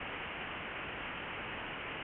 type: low-pass noise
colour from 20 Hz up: white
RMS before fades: -42 dBFS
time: 0-2.03 s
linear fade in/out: 5 ms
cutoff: 3000 Hz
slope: 96 dB/octave
effects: none